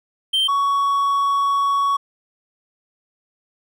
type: tone pair in turn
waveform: triangle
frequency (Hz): 3136 / 1118.7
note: G7 / C#6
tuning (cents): 0 / +15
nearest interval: octave + tritone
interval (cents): 1785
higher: first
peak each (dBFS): -14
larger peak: neither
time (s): 0.33-0.48 / 0.48-1.97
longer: second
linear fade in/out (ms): 10
effects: none